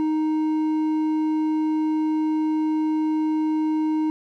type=tone with hard clipping; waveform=sine; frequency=311.1 Hz; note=D#4; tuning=in tune; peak=-21 dBFS; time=0-4.1 s; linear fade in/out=0 ms; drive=5 dB; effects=none